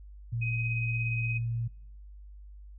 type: tone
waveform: sine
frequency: 116.54 Hz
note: A#2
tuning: in tune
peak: -29 dBFS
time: 0.32-1.68 s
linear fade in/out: 10 ms
type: tone with tremolo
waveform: sine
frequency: 2518 Hz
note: D#7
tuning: 20 cents sharp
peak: -30 dBFS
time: 0.41-1.39 s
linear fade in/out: 20 ms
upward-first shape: triangle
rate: 17 Hz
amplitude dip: 45%
effects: noise-tail reverb RT60 0.7 s tail -23 dB re dry + added 50 Hz sine -45 dBFS peak until 2.78 s